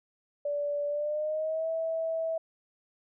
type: tone with pitch glide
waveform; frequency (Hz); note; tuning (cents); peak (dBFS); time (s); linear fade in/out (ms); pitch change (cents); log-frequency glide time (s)
sine; 580 to 651; D5 to E5; -22 to -22; -28; 0.45-2.38; 5; +200; 0.87-1.69
effects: none